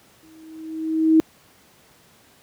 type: tone with exponential growth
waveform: sine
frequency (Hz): 318.7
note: D#4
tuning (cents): +42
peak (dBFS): -9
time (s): 0.23-1.2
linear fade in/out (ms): 0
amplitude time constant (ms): 210
effects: pink hiss -54 dBFS RMS until 2.42 s + high-pass 100 Hz 12 dB/octave